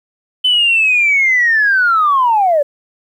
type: linear sweep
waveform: sine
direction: down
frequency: 3044 to 554.4 Hz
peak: -8 dBFS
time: 0.44-2.63 s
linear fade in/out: 10 ms
effects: tanh soft clip ceiling -4 dBFS + 8-bit